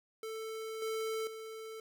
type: tone with level steps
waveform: square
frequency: 442.3 Hz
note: A4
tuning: 9 cents sharp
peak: -40 / -35 / -44 dBFS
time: 0.23-1.8 s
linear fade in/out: 2 ms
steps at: 0.82 / 1.27 s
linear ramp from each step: 2 ms
effects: none